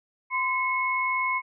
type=tone pair together; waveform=sine; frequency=1029.3 / 2186 Hz; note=C6 / C#7; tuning=-29 / -25 cents; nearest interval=octave + minor second; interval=1304 cents; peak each=-26 dBFS; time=0.3-1.42 s; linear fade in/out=50 ms; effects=none